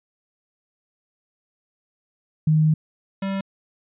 sine / square tone pair in turn, 155.56 / 194.64 Hz, D#3 / G3, 0 / -12 cents, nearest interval major third, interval 388 cents, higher second, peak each -14 / -24 dBFS, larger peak first, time 2.47-2.74 / 3.22-3.41 s, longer first, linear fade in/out 5 ms, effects resampled to 8000 Hz

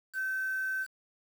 sine tone with quantisation, 1538 Hz, G6, 33 cents flat, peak -30 dBFS, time 0.13-0.87 s, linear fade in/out 50 ms, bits 8, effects none

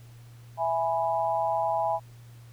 sine chord, E major, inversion none, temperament equal, 659.3 / 830.6 / 987.8 Hz, E5 / G#5 / B5, 0 / 0 / 0 cents, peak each -28 / -27 / -31 dBFS, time 0.57-2 s, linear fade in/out 50 ms, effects added 118 Hz sine -46 dBFS peak until 2.52 s + pink hiss -59 dBFS RMS until 2.52 s

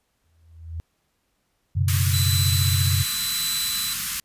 sine tone with exponential growth, 82 Hz, E2, 9 cents flat, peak -26 dBFS, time 0.24-0.8 s, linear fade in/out 0 ms, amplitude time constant 120 ms
sine chord, F# suspended fourth, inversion none, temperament equal, 92.5 / 123.47 / 138.59 Hz, F#2 / B2 / C#3, 0 / 0 / 0 cents, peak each -20 / -25 / -26 dBFS, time 1.75-3.04 s, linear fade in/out 20 ms
white band-stop noise, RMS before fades -27 dBFS, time 1.88-4.2 s, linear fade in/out 2 ms, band 230 to 1100 Hz, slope 48 dB/octave
sawtooth tone with tremolo, 3997 Hz, B7, 20 cents sharp, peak -21 dBFS, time 2.13-3.94 s, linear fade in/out 10 ms, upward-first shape triangle, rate 0.91 Hz, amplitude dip 35%
effects pink hiss -71 dBFS RMS until 4.24 s + resampled to 32000 Hz

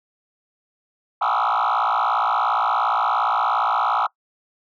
sine tone with frequency modulation, 1046.5 Hz, C6, in tune, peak -15 dBFS, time 1.21-4.07 s, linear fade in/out 10 ms, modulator 57.2 Hz, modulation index 5.4, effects noise-tail reverb RT60 0.1 s tail -22 dB re dry + tanh soft clip ceiling -16 dBFS

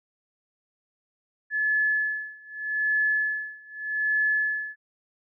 sine tone with tremolo, 1719 Hz, A6, 41 cents flat, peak -20 dBFS, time 1.5-4.76 s, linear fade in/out 50 ms, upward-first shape sine, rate 0.82 Hz, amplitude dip 95%, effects none

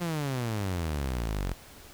sawtooth exponential sweep, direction down, 178.6 to 42.91 Hz, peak -25 dBFS, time 0-1.54 s, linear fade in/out 20 ms, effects pink hiss -50 dBFS RMS until 1.93 s

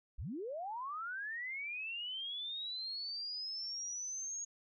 sine linear sweep, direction up, 31.34 to 6645 Hz, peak -39 dBFS, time 0.18-4.45 s, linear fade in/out 10 ms, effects none

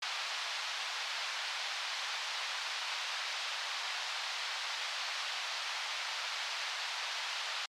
white band-pass noise, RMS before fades -38 dBFS, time 0.02-7.66 s, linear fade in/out 5 ms, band 730 to 4700 Hz, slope 24 dB/octave, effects MP3 96 kbps

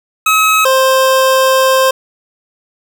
25% pulse tone pair in turn, 1280 / 525.6 Hz, D#6 / C5, +49 / +8 cents, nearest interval octave + minor third, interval 1541 cents, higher first, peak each -4 dBFS, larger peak neither, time 0.26-0.65 / 0.65-1.91 s, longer second, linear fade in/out 5 ms, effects none

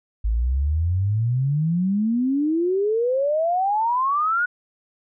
sine exponential sweep, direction up, 52 to 1480 Hz, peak -18 dBFS, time 0.24-4.46 s, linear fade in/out 10 ms, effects none

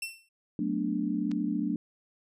sawtooth tone with exponential decay, 2694 Hz, E7, 37 cents sharp, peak -27 dBFS, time 0.02-0.29 s, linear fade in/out 5 ms, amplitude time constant 57 ms
sine chord, B minor seventh, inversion second, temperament equal, 185 / 220 / 246.9 / 293.7 Hz, F#3 / A3 / B3 / D4, 0 / 0 / 0 / 0 cents, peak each -34 / -32 / -35 / -31 dBFS, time 0.59-1.76 s, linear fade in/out 2 ms
clicks, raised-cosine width 0.2 ms, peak -35 / -27 dBFS, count 2, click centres 1.312 / 1.316 s
effects resampled to 32000 Hz

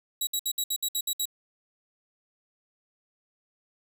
15% pulse tone bursts, 3873 Hz, B7, 35 cents flat, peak -19 dBFS, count 9, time 0.21-1.255 s, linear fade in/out 5 ms, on 61 ms, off 62 ms, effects none

